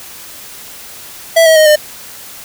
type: tone with pitch steps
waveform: square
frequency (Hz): 659.3 / 640.5 / 622.3 / 604.6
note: E5 / E5 / D#5 / D#5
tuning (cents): 0 / -50 / 0 / -50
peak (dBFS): -5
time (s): 1.36-1.76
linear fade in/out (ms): 10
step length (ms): 100
effects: white hiss -32 dBFS RMS until 2.44 s